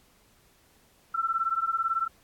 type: beating tone pair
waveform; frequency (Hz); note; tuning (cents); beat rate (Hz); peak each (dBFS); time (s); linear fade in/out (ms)
sine; 1332 / 1350; E6 / E6; +18 / +41; 18; -28; 1.14-2.08; 10
effects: pink hiss -62 dBFS RMS until 2.23 s + AAC 64 kbps